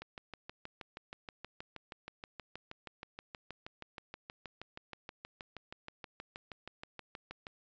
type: click train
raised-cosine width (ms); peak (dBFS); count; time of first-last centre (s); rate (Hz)
0.3; -28; 48; 0.02-7.468; 6.31
effects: resampled to 16000 Hz